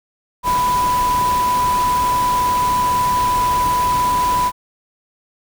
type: tone in noise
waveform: sine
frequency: 992 Hz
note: B5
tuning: 7 cents sharp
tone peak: -14 dBFS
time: 0.43-4.52 s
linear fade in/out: 50 ms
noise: pink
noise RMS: -26 dBFS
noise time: 0.43-4.52 s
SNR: +9 dB
effects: none